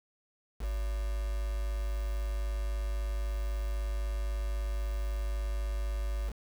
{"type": "tone with quantisation", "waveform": "sine", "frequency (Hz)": 51.91, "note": "G#1", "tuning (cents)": 0, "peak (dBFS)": -30, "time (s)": [0.59, 6.33], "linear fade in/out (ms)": 50, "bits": 7, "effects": []}